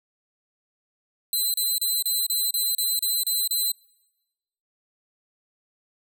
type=tone bursts; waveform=10% pulse; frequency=4047 Hz; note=B7; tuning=42 cents sharp; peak=-15 dBFS; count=10; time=1.33-3.718 s; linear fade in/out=2 ms; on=210 ms; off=32 ms; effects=noise-tail reverb RT60 1.0 s tail -25 dB re dry